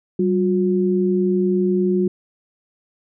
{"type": "tone pair together", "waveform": "sine", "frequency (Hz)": [191.7, 360], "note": ["G3", "F#4"], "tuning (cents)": [-38, -47], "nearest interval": "major seventh", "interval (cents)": 1091, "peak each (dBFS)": -18, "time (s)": [0.19, 2.08], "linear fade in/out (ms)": 5, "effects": []}